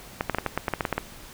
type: clicks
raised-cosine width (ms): 0.5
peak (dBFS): -9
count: 12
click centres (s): 0.209 / 0.297 / 0.347 / 0.385 / 0.463 / 0.576 / 0.682 / 0.737 / 0.808 / 0.852 / 0.927 / 0.98
effects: pink hiss -45 dBFS RMS until 1.33 s